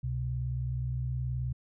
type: tone pair together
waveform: sine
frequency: 66.88 / 126 Hz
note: C2 / B2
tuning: +39 / +35 cents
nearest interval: major seventh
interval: 1096 cents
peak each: -35 / -31 dBFS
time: 0.03-1.53 s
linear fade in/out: 10 ms
effects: none